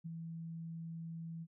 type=tone with ADSR envelope; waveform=sine; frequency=164.81 Hz; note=E3; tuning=in tune; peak=-39 dBFS; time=0.04-1.47 s; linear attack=22 ms; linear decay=12 ms; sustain=-3 dB; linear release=48 ms; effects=none